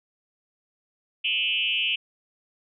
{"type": "tone with frequency modulation", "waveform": "sine", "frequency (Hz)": 2799, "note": "F7", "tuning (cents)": 3, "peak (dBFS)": -22, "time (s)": [1.24, 1.96], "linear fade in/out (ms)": 10, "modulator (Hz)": 197, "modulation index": 1.7, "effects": []}